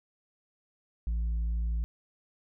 sine tone with tanh clipping, 56.4 Hz, A1, 44 cents sharp, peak -28 dBFS, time 1.07-1.84 s, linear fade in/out 0 ms, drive 3 dB, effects none

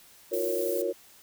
sine chord, F# dominant seventh, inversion third, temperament equal with one note detuned, 329.6 / 360.5 / 466.2 / 554.4 Hz, E4 / F#4 / A#4 / C#5, 0 / -45 / 0 / 0 cents, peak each -37 / -31 / -31 / -31 dBFS, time 0.31-0.93 s, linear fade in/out 20 ms
violet noise, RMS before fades -37 dBFS, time 0.33-0.82 s, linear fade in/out 5 ms
effects white hiss -55 dBFS RMS until 1.22 s

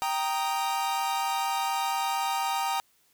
45% pulse chord, Eb major, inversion first, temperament equal, 784 / 932.3 / 1244.5 Hz, G5 / Bb5 / Eb6, 0 / 0 / 0 cents, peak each -30 / -30 / -34 dBFS, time 0.02-2.8 s, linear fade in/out 0 ms, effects white hiss -66 dBFS RMS until 3.13 s

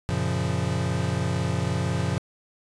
square chord, Gb major seventh, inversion none, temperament equal, 92.5 / 116.54 / 138.59 / 174.61 Hz, Gb2 / Bb2 / Db3 / F3, 0 / 0 / 0 / 0 cents, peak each -30 dBFS, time 0.09-2.18 s, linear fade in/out 0 ms, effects resampled to 22050 Hz

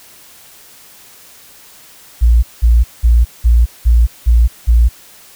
sine tone bursts, 58.27 Hz, A#1, in tune, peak -5 dBFS, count 7, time 2.21-4.89 s, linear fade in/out 20 ms, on 220 ms, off 190 ms, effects white hiss -41 dBFS RMS until 5.35 s

